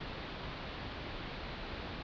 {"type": "low-pass noise", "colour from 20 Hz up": "pink", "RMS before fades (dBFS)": -43, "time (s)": [0, 2.03], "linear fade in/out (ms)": 10, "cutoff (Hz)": 4400, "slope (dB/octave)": 48, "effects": []}